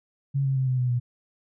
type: tone with pitch steps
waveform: sine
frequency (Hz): 138.2 / 134.81 / 131.5 / 128.28 / 125.13 / 122.06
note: C#3 / C#3 / C3 / C3 / B2 / B2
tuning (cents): -5 / -48 / +9 / -34 / +23 / -20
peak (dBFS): -21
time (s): 0.34-1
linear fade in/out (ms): 20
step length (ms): 110
effects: none